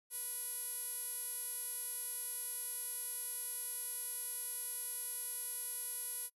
sawtooth tone with band-pass filter, 490 Hz, B4, 14 cents flat, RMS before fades -42 dBFS, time 0.1-6.3 s, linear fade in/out 50 ms, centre 11000 Hz, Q 9.1, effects noise-tail reverb RT60 0.1 s tail -24 dB re dry

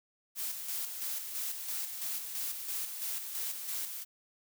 blue noise with tremolo, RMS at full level -36 dBFS, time 0.35-4.05 s, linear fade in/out 50 ms, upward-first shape square, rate 3 Hz, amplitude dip 45%, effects none

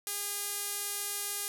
sawtooth tone with band-pass filter, 406.9 Hz, G#4, 35 cents flat, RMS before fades -36 dBFS, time 0.07-1.48 s, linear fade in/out 0 ms, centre 11000 Hz, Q 1.3, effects none

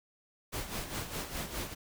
pink noise with tremolo, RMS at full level -36 dBFS, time 0.52-1.75 s, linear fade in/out 20 ms, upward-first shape sine, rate 4.9 Hz, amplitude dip 65%, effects none

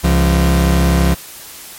40% pulse tone pair together, 67.9 / 171.2 Hz, C#2 / F3, -35 / -34 cents, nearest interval octave + major third, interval 1601 cents, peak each -11 / -13 dBFS, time 0.03-1.15 s, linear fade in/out 20 ms, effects white hiss -34 dBFS RMS until 1.78 s + MP3 64 kbps

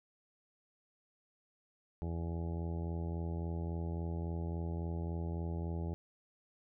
harmonic tone, 83.6 Hz, E2, 25 cents sharp, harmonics 1 / 2 / 3 / 4 / 5 / 6 / 7 / 8 / 9 / 10, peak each -37 / -41 / -51 / -47 / -49 / -57 / -54 / -59 / -57 / -55 dBFS, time 2.02-5.94 s, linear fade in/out 0 ms, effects none

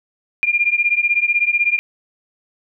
sine beating tone pair, 2398 / 2414 Hz, D7 / D7, +36 / +47 cents, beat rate 16 Hz, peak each -17 dBFS, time 0.43-1.79 s, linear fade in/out 0 ms, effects none

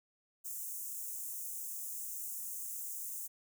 white high-pass noise, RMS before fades -42 dBFS, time 0.44-3.28 s, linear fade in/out 20 ms, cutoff 6500 Hz, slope 48 dB/octave, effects none

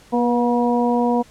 harmonic tone with a mistuned harmonic, 240 Hz, B3, 49 cents flat, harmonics 1 / 2 / 3 / 4, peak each -18 / -21 / -23 / -24 dBFS, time 0.12-1.23 s, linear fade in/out 20 ms, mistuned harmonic 2, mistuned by +20 cents, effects pink hiss -49 dBFS RMS until 1.3 s + low-pass 10000 Hz 12 dB/octave

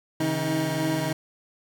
25% pulse tone cluster, 136.4 / 159.3 / 315.5 Hz, C#3 / D#3 / D#4, -28 / +41 / +24 cents, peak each -27 / -25 / -23 dBFS, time 0.2-1.13 s, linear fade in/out 5 ms, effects none

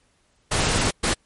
pink noise bursts at uneven times, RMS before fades -21 dBFS, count 2, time 0.51-0.91 / 1.03-1.14 s, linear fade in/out 10 ms, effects pink hiss -64 dBFS RMS until 1.25 s + MP3 48 kbps

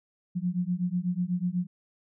sine beating tone pair, 174.61 / 182.71 Hz, F3 / F#3, 0 / -22 cents, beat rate 8.1 Hz, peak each -29 dBFS, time 0.35-1.67 s, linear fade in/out 20 ms, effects none

